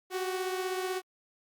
sawtooth beating tone pair, 370 / 386 Hz, F#4 / G4, 0 / -27 cents, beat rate 16 Hz, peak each -28 / -35 dBFS, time 0.1-1.02 s, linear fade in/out 50 ms, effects Opus 48 kbps

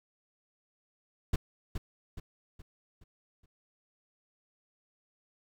brown noise with echo, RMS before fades -27 dBFS, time 1.33-1.36 s, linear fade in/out 5 ms, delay 420 ms, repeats 5, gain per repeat -7 dB, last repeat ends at 3.46 s, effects none

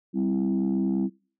sine chord, C major, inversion second, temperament equal with one note detuned, 196 / 261.6 / 330.8 Hz, G3 / C4 / E4, 0 / 0 / +6 cents, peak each -24 / -26 / -27 dBFS, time 0.13-1.1 s, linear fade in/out 50 ms, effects noise-tail reverb RT60 0.4 s tail -25 dB re dry + tanh soft clip ceiling -17 dBFS

